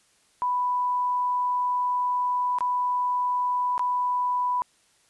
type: tone with dropouts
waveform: sine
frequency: 990 Hz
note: B5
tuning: 4 cents sharp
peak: -22 dBFS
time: 0.42-4.62 s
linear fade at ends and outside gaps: 0 ms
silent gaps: 2.586-2.607 / 3.779-3.794 s
effects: white hiss -63 dBFS RMS until 5.09 s + resampled to 24000 Hz